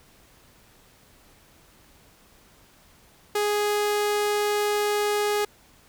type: tone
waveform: sawtooth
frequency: 415.3 Hz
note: G#4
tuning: in tune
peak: -18 dBFS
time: 3.35-5.45 s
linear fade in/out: 5 ms
effects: pink hiss -56 dBFS RMS until 5.88 s